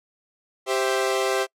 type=chord; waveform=sawtooth; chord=C major; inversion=second; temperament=equal; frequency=392 / 523.3 / 659.3 Hz; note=G4 / C5 / E5; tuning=0 / 0 / 0 cents; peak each=-20 / -22 / -24 dBFS; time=0.66-1.47 s; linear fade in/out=50 ms; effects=noise-tail reverb RT60 0.1 s tail -26 dB re dry + low-pass 11000 Hz 12 dB/octave